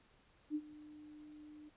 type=tone with ADSR envelope; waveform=sine; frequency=301.5 Hz; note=D4; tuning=46 cents sharp; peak=-33 dBFS; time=0.5-1.7 s; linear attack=51 ms; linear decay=55 ms; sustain=-19 dB; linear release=21 ms; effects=pink hiss -69 dBFS RMS until 1.76 s + resampled to 8000 Hz